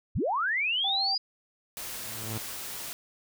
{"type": "linear sweep", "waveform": "sine", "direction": "up", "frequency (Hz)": [34.65, 4978], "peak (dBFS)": -25, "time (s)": [0.15, 1.18], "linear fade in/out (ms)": 10}
{"type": "tone", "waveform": "sine", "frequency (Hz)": 784, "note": "G5", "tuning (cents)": 0, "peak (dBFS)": -32, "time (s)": [0.84, 1.15], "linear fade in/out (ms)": 5}
{"type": "noise", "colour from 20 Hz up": "white", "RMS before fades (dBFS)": -38, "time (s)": [1.77, 2.93], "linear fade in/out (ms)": 0}
{"type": "tone with exponential growth", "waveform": "sawtooth", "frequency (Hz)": 109.9, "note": "A2", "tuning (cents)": -2, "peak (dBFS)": -27, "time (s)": [1.78, 2.38], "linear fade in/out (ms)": 5, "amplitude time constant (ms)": 130}
{"effects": []}